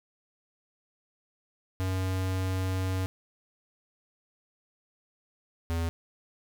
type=tone pair in turn; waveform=square; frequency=93.8 / 83.27 Hz; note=F#2 / E2; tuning=+24 / +18 cents; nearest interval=major second; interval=206 cents; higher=first; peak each=-28 dBFS; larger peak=neither; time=1.8-3.06 / 5.7-5.89 s; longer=first; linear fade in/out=0 ms; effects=none